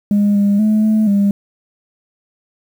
sine tone with pitch steps, 204.7 / 202.1 / 214.7 / 216.7 / 200.8 Hz, G#3 / G#3 / A3 / A3 / G3, -25 / -47 / -42 / -26 / +42 cents, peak -8 dBFS, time 0.11-1.31 s, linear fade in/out 2 ms, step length 240 ms, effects tanh soft clip ceiling -8 dBFS + 7-bit

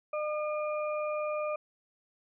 harmonic tone, 605 Hz, D#5, 49 cents flat, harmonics 1 / 2 / 4, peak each -31 / -37 / -43 dBFS, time 0.13-1.56 s, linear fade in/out 5 ms, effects none

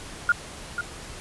sine tone with echo, 1417 Hz, F6, 25 cents sharp, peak -15 dBFS, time 0.29-0.32 s, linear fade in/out 2 ms, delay 490 ms, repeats 1, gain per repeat -9 dB, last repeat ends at 0.81 s, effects pink hiss -40 dBFS RMS until 1.2 s + resampled to 24000 Hz

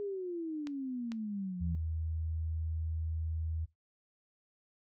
sine exponential sweep, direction down, 415.3 to 163.3 Hz, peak -35 dBFS, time 0-1.75 s, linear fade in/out 0 ms
clicks, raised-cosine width 0.2 ms, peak -28 dBFS, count 2, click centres 0.671 / 1.119 s
sine tone, 80.4 Hz, E2, 43 cents flat, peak -33 dBFS, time 1.6-3.66 s, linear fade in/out 20 ms
effects noise-tail reverb RT60 0.2 s tail -19 dB re dry

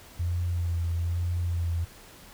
sine tone with vibrato, 86 Hz, F2, 26 cents flat, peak -25 dBFS, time 0.19-1.85 s, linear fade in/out 10 ms, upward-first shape sine, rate 1.1 Hz, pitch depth 31 cents each way, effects pink hiss -50 dBFS RMS until 2.33 s

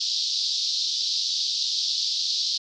white band-pass noise, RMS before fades -26 dBFS, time 0-2.58 s, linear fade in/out 10 ms, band 3700 to 5200 Hz, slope 48 dB/octave, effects none

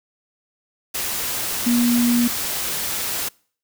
sine tone in noise, 239.7 Hz, A#3, 48 cents sharp, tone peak -15 dBFS, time 1.66-2.28 s, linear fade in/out 10 ms, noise white, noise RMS -25 dBFS, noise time 0.94-3.29 s, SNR +7 dB, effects noise-tail reverb RT60 0.5 s tail -26 dB re dry

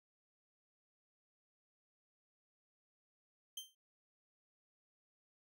sawtooth tone with exponential decay, 3136 Hz, G7, in tune, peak -37 dBFS, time 3.57-3.75 s, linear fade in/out 5 ms, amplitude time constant 38 ms, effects none

